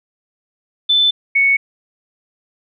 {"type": "tone pair in turn", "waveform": "sine", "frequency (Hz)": [3520, 2217], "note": ["A7", "C#7"], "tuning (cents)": [0, 0], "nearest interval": "minor sixth", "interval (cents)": 800, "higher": "first", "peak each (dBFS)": -10, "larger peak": "neither", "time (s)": [[0.89, 1.11], [1.35, 1.57]], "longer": "neither", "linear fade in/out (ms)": 10, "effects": []}